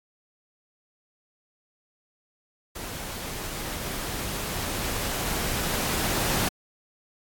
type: noise with level ramp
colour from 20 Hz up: pink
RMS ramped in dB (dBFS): -36 to -25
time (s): 2.75-6.49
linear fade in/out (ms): 10
effects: AAC 64 kbps